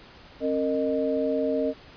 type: tone cluster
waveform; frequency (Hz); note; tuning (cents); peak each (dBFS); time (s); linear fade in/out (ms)
sine; 268.6 / 459.7 / 616; C4 / A#4 / D#5; +46 / -24 / -17; -27; 0.4-1.74; 50
effects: pink hiss -49 dBFS RMS until 1.96 s + resampled to 11025 Hz